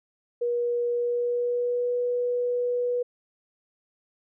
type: tone with pitch glide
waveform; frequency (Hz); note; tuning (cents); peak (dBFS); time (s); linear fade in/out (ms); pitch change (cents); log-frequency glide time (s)
sine; 479.6 to 488.8; A#4 to B4; +49 to -18; -23; 0.41-3.03; 10; +33; 0.9-1.94
effects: none